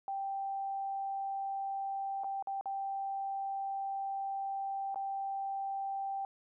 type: tone with dropouts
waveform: sine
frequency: 784 Hz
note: G5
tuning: in tune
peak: -34 dBFS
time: 0.08-6.25 s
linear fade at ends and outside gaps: 1 ms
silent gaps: 2.236-2.243 / 2.425-2.472 / 2.611-2.657 / 4.945-4.958 s
effects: none